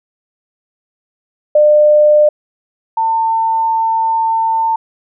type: tone pair in turn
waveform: sine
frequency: 600 / 899 Hz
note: D5 / A5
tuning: +37 / +37 cents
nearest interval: perfect fifth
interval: 700 cents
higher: second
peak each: -5 / -11 dBFS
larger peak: first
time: 1.55-2.29 / 2.97-4.76 s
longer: second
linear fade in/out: 5 ms
effects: none